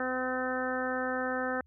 harmonic tone, 255.9 Hz, C4, 38 cents flat, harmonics 1 / 2 / 3 / 4 / 5 / 6 / 7, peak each -36 / -34 / -38 / -44 / -38 / -37 / -39 dBFS, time 0-1.61 s, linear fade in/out 2 ms, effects added 76 Hz sine -59 dBFS peak until 1.66 s

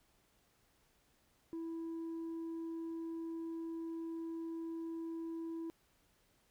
sine tone, 329.3 Hz, E4, 2 cents flat, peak -37 dBFS, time 1.53-5.7 s, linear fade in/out 0 ms, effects tanh soft clip ceiling -39 dBFS + pink hiss -73 dBFS RMS until 6.5 s

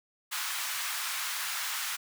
pink high-pass noise, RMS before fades -34 dBFS, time 0.31-1.97 s, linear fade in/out 20 ms, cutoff 1100 Hz, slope 24 dB/octave, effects none

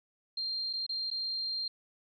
sine tone with dropouts, 4186 Hz, C8, in tune, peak -32 dBFS, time 0.37-1.68 s, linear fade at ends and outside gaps 5 ms, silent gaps 0.73-0.734 / 0.865-0.892 / 1.103-1.112 s, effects none

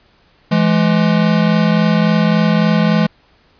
square tone pair together, 167.63 / 211.2 Hz, E3 / G#3, +29 / +29 cents, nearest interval major third, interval 400 cents, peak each -14 dBFS, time 0.51-3.07 s, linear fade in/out 10 ms, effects pink hiss -53 dBFS RMS until 3.59 s + resampled to 11025 Hz

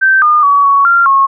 sine tone with pitch steps, 1555 / 1214 / 1133 / 1118 / 1384 / 1091 Hz, G6 / D#6 / C#6 / C#6 / F6 / C#6, -14 / -43 / +37 / +14 / -16 / -28 cents, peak -5 dBFS, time 0.01-1.27 s, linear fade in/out 20 ms, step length 210 ms, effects none

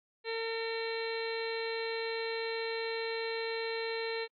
harmonic tone, 453.8 Hz, A#4, 47 cents flat, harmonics 1 / 2 / 3 / 4 / 5 / 6 / 7 / 8 / 9, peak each -35 / -44 / -50 / -43 / -43 / -47 / -53 / -52 / -43 dBFS, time 0.24-4.28 s, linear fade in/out 50 ms, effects AAC 48 kbps

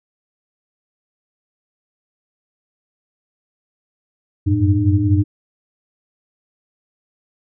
sine tone cluster, 92.7 / 97.1 / 109.1 / 302.2 Hz, F#2 / G2 / A2 / D4, +4 / -16 / -14 / +50 cents, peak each -18 dBFS, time 4.46-5.24 s, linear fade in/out 20 ms, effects none

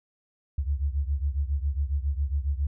sine beating tone pair, 68.4 / 75.7 Hz, C#2 / D#2, -23 / -47 cents, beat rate 7.3 Hz, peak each -26 / -29 dBFS, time 0.58-2.67 s, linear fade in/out 5 ms, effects none

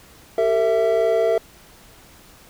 triangle chord, E diminished, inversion first, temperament equal with one note detuned, 392 / 454.5 / 659.3 Hz, G4 / Bb4 / E5, 0 / -44 / 0 cents, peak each -23 / -17 / -17 dBFS, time 0.38-1.38 s, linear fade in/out 2 ms, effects pink hiss -48 dBFS RMS until 2.49 s

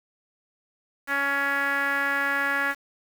5% pulse tone with low-pass filter, 279.6 Hz, C#4, 15 cents sharp, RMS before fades -25 dBFS, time 1.07-2.75 s, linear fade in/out 50 ms, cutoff 1700 Hz, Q 4, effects 7-bit

